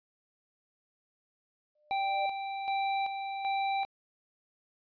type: tone with exponential growth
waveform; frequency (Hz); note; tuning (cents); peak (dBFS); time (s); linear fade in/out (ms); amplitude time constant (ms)
sine; 600; D5; +37; -32; 1.75-2.26; 5; 110
type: tone with tremolo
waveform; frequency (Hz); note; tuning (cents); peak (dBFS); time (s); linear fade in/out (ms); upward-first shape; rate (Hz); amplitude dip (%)
square; 784; G5; 0; -29; 1.91-3.85; 0; square; 1.3; 50
effects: resampled to 11025 Hz